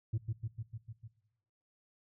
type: tone with echo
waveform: sine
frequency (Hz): 110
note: A2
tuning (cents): 0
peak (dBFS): -27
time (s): 0.13-0.18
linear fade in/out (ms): 10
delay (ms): 150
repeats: 6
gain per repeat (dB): -3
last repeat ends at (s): 1.08
effects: noise-tail reverb RT60 1.0 s tail -20 dB re dry + tanh soft clip ceiling -29 dBFS